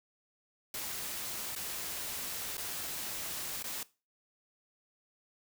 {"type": "noise with dropouts", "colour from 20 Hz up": "white", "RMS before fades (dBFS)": -39, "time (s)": [0.74, 3.83], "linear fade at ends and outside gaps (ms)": 2, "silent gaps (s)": [[1.552, 1.561], [2.57, 2.579], [3.626, 3.641]], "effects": ["noise-tail reverb RT60 0.3 s tail -19 dB re dry"]}